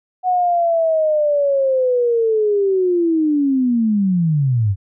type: linear sweep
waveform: sine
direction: down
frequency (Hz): 740 to 92.5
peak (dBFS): -13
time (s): 0.23-4.76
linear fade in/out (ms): 50
effects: none